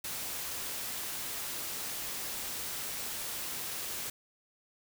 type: noise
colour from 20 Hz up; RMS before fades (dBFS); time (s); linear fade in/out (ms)
white; -38; 0.04-4.1; 5
effects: none